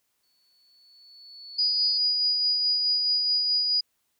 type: tone with exponential growth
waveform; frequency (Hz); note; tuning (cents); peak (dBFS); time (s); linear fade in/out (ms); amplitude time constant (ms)
sine; 4435; C#8; 0; -29; 0.23-1.98; 5; 380
type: tone with tremolo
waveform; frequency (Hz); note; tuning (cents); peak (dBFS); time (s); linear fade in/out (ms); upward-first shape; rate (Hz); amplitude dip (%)
sine; 4910; D#8; -24; -20; 1.58-3.81; 10; sine; 4.7; 30
effects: white hiss -74 dBFS RMS until 4.19 s